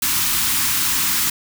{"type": "band-stop noise", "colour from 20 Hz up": "white", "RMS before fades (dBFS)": -19, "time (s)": [0.02, 1.3], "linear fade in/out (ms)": 5, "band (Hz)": [340, 900], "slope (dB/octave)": 48, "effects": []}